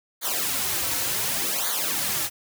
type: noise with flanger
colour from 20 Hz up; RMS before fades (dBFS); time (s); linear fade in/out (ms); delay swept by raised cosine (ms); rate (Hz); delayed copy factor
white; -26; 0.21-2.3; 50; 0.37 to 4.97; 0.68; -0.9
effects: none

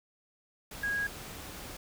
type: tone in noise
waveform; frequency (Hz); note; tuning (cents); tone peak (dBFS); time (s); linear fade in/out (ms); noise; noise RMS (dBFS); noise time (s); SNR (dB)
sine; 1646; G#6; -16; -29; 0.83-1.07; 5; pink; -44; 0.71-1.77; +12
effects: none

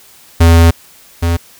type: tone pair in turn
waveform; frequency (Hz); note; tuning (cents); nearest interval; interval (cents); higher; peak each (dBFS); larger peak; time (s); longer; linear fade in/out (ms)
square; 83.5 / 84.62; E2 / E2; +23 / +46; unison; 23; second; -4 / -11; first; 0.4-0.71 / 1.22-1.37; first; 10
effects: white hiss -42 dBFS RMS until 1.59 s

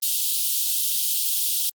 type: high-pass noise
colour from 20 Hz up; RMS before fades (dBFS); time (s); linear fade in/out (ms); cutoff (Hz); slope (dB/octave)
white; -23; 0.02-1.7; 10; 3000; 48
effects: Opus 32 kbps

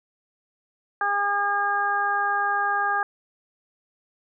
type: harmonic tone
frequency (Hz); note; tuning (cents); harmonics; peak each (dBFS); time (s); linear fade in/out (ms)
405.3; G#4; -42; 1 / 2 / 3 / 4; -37 / -25 / -26 / -25; 1.01-3.03; 2
effects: none

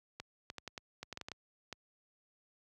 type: clicks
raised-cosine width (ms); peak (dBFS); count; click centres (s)
0.2; -25; 12; 0.2 / 0.501 / 0.583 / 0.677 / 0.778 / 1.03 / 1.127 / 1.174 / 1.213 / 1.285 / 1.317 / 1.727
effects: high-pass 60 Hz 12 dB/octave

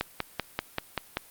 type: click train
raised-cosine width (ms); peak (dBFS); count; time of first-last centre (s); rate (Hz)
0.3; -11; 7; 0.01-1.171; 5.17
effects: white hiss -53 dBFS RMS until 1.3 s + Opus 48 kbps

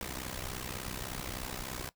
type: noise with amplitude modulation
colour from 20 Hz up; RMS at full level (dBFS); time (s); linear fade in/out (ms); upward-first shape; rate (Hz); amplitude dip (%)
pink; -36; 0.01-1.89; 0; sine; 63.4; 85
effects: noise-tail reverb RT60 0.1 s tail -17 dB re dry

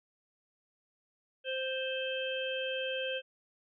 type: harmonic tone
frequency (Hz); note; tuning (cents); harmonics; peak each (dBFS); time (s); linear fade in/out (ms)
523.3; C5; 0; 1 / 3 / 5 / 6; -35 / -41 / -40 / -39; 1.44-3.22; 50
effects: none

